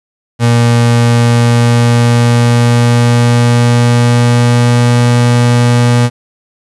35% pulse tone with pitch glide, 118.4 to 120.75 Hz, A#2 to B2, +27 to -39 cents, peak -4 dBFS, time 0.39-6.1 s, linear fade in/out 50 ms, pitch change +34 cents, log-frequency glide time 1-5.03 s, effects resampled to 24000 Hz + 7-bit

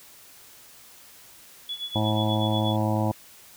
sine tone with tremolo, 3405 Hz, G#7, 42 cents sharp, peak -28 dBFS, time 1.69-2.76 s, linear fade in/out 2 ms, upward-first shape sine, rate 8.3 Hz, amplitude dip 80%
harmonic tone, 107.7 Hz, A2, 37 cents flat, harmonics 1 / 2 / 3 / 5 / 6 / 7 / 8 / 9, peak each -25 / -28 / -30 / -32 / -33 / -33 / -34 / -35 dBFS, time 1.95-3.12 s, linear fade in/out 10 ms
effects white hiss -50 dBFS RMS until 3.56 s

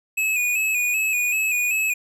square tone with vibrato, 2521 Hz, D#7, 22 cents sharp, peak -20 dBFS, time 0.17-1.94 s, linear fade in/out 10 ms, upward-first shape square, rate 2.6 Hz, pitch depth 44 cents each way, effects none

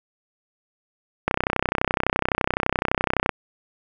click train, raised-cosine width 0.5 ms, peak -4 dBFS, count 65, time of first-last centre 1.28-3.293 s, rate 31.8 Hz, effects none

